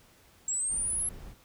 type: exponential sweep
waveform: sine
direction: up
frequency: 7459 to 11175 Hz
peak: -28 dBFS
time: 0.48-1.09 s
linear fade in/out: 2 ms
type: noise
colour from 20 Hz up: brown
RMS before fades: -44 dBFS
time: 0.68-1.35 s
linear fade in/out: 50 ms
effects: pink hiss -60 dBFS RMS until 1.44 s